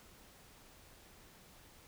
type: silence
effects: pink hiss -60 dBFS RMS until 1.87 s